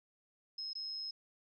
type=tone with dropouts; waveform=sine; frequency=5150 Hz; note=E8; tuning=41 cents flat; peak=-39 dBFS; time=0.58-1.11 s; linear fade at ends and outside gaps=5 ms; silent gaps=0.733-0.752 s; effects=none